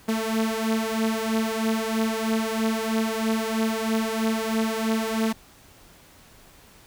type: beating tone pair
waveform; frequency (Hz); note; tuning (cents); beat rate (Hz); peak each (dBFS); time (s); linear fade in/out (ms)
sawtooth; 221 / 224.1; A3 / A3; +8 / +32; 3.1; -21 / -23; 0.08-5.33; 10
effects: pink hiss -52 dBFS RMS until 6.86 s